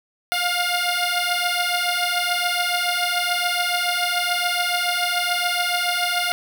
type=beating tone pair; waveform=10% pulse; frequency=704 / 711 Hz; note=F5 / F5; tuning=+14 / +31 cents; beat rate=7 Hz; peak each=-15 / -14 dBFS; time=0.32-6.32 s; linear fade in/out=0 ms; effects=none